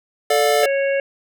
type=chord; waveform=square; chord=D minor; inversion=second; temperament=equal with one note detuned; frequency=440 / 587.3 / 712.3 Hz; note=A4 / D5 / F5; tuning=0 / 0 / +34 cents; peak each=-19 / -19 / -20 dBFS; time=0.3-0.66 s; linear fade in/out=5 ms
type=harmonic tone; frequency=552 Hz; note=C#5; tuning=7 cents flat; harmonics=1 / 3 / 4 / 5; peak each=-17 / -27 / -29 / -31 dBFS; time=0.63-1 s; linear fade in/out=2 ms
effects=none